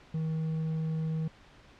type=tone with hard clipping; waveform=sine; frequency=159.2 Hz; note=D#3; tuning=40 cents sharp; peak=-30 dBFS; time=0.14-1.28 s; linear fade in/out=5 ms; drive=3 dB; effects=pink hiss -56 dBFS RMS until 1.79 s + low-pass 4000 Hz 12 dB/octave